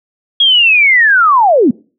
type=linear sweep; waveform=sine; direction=down; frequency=3322 to 207.2 Hz; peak=-5 dBFS; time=0.4-1.71 s; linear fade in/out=5 ms; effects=noise-tail reverb RT60 0.4 s tail -25 dB re dry